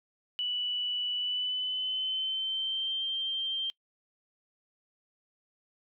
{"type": "tone with pitch glide", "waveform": "sine", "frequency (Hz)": [2960, 3154], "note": ["F#7", "G7"], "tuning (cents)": [0, 10], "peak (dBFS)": -29, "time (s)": [0.39, 3.7], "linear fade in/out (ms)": 0, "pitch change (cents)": 110, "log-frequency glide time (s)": [1.16, 3], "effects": ["noise-tail reverb RT60 0.1 s tail -23 dB re dry"]}